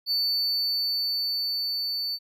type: tone with level ramp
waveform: triangle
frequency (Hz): 4500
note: C#8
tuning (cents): +25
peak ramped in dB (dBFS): -21 to -26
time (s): 0.06-2.19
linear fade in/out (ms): 50
effects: none